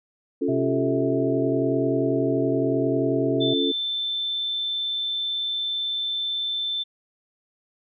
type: chord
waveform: sine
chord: Db augmented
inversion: none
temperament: equal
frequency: 277.2 / 349.2 / 440 Hz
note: Db4 / F4 / A4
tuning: 0 / 0 / 0 cents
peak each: -24 / -27 / -26 dBFS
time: 0.41-3.72 s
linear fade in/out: 10 ms
type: harmonic tone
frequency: 130 Hz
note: C3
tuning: 11 cents flat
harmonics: 1 / 3 / 5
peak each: -29 / -29 / -29 dBFS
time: 0.48-3.54 s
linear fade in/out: 10 ms
type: tone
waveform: sine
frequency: 3541 Hz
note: A7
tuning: 10 cents sharp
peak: -24 dBFS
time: 3.4-6.84 s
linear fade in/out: 20 ms
effects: none